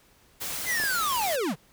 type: noise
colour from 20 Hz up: white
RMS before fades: -33 dBFS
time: 0.4-1.37 s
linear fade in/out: 20 ms
type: linear sweep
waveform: square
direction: down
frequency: 2093 to 120 Hz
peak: -26 dBFS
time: 0.65-1.56 s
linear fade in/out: 50 ms
type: clicks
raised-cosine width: 1 ms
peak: -23 dBFS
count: 2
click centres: 0.8 / 0.838 s
effects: pink hiss -60 dBFS RMS until 1.72 s